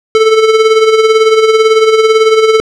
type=tone with tremolo; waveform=square; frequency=440 Hz; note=A4; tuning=in tune; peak=-3 dBFS; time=0.15-2.6 s; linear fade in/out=0 ms; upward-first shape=sine; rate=18 Hz; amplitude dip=55%; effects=low-pass 5000 Hz 12 dB/octave